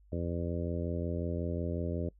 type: harmonic tone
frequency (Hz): 85.5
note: F2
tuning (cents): -36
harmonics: 1 / 2 / 3 / 4 / 5 / 6 / 7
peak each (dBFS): -35 / -38 / -40 / -41 / -42 / -43 / -43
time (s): 0.12-2.09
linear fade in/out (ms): 5
effects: noise-tail reverb RT60 0.1 s tail -23 dB re dry + added 50 Hz sine -58 dBFS peak until 2.19 s